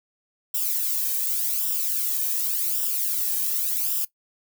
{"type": "noise with flanger", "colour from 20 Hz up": "violet", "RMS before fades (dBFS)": -25, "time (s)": [0.54, 4.05], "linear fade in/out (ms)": 5, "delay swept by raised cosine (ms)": [0.46, 1.46], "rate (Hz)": 0.88, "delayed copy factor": -0.75, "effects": ["noise-tail reverb RT60 0.1 s tail -18 dB re dry"]}